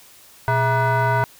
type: tone with frequency modulation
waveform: sine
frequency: 415.3 Hz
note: G#4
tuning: in tune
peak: -14 dBFS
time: 0.48-1.24 s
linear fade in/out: 0 ms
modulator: 536 Hz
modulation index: 2
effects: tanh soft clip ceiling -13 dBFS + white hiss -48 dBFS RMS until 1.39 s